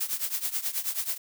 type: noise with tremolo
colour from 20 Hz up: blue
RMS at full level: -27 dBFS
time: 0-1.18 s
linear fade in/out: 10 ms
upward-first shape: triangle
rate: 9.3 Hz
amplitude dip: 90%
effects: none

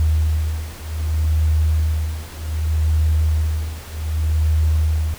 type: beating tone pair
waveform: sine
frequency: 77.78 / 78.43 Hz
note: D#2 / D#2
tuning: 0 / +14 cents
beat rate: 0.65 Hz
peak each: -19 dBFS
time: 0-5.14 s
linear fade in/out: 0 ms
effects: pink hiss -38 dBFS RMS until 5.18 s

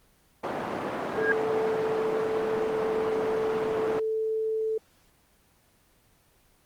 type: band-pass noise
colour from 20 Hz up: white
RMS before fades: -32 dBFS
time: 0.43-4 s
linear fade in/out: 10 ms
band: 190 to 870 Hz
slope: 12 dB/octave
type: tone with exponential growth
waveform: sine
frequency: 1629 Hz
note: G#6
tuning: 34 cents flat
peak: -18 dBFS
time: 1.08-1.32 s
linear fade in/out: 1 ms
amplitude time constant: 52 ms
type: tone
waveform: sine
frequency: 440 Hz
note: A4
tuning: in tune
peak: -25 dBFS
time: 1.17-4.78 s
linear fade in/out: 5 ms
effects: pink hiss -63 dBFS RMS until 6.65 s + Opus 24 kbps

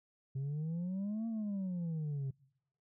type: exponential two-way sweep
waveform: sine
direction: up then down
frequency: 131.8 to 230.2 to 131.8 Hz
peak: -32 dBFS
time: 0.35-2.31 s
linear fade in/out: 10 ms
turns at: 1.27 s
effects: noise-tail reverb RT60 0.8 s tail -26 dB re dry + tanh soft clip ceiling -34 dBFS

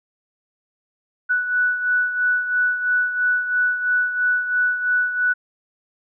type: beating tone pair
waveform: sine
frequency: 1480 / 1483 Hz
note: F#6 / F#6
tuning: 0 / +4 cents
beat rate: 3 Hz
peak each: -18 / -25 dBFS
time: 1.29-5.34 s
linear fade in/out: 20 ms
effects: none

